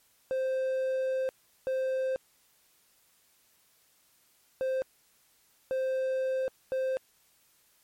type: tone bursts at uneven times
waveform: triangle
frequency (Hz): 523.3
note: C5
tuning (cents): 0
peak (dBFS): -25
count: 5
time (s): 0.31-1.29 / 1.67-2.16 / 4.61-4.82 / 5.71-6.48 / 6.72-6.97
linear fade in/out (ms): 0
effects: white hiss -66 dBFS RMS until 7.83 s + MP3 64 kbps